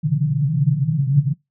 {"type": "band-pass noise", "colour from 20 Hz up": "pink", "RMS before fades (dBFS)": -18, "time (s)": [0.03, 1.34], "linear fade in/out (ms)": 10, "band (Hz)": [130, 160], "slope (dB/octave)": 96, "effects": ["noise-tail reverb RT60 0.2 s tail -24 dB re dry"]}